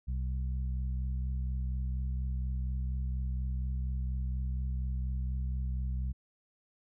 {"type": "harmonic tone", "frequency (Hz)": 64.2, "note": "C2", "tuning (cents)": -32, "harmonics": [1, 2, 3], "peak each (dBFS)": [-31, -40, -47], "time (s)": [0.07, 6.13], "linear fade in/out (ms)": 20, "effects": []}